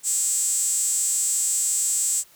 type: tone with high-pass filter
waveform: sawtooth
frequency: 354.3 Hz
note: F4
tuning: 25 cents sharp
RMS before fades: -23 dBFS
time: 0.03-2.24 s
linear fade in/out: 50 ms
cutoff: 7700 Hz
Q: 8.8
effects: white hiss -54 dBFS RMS until 2.35 s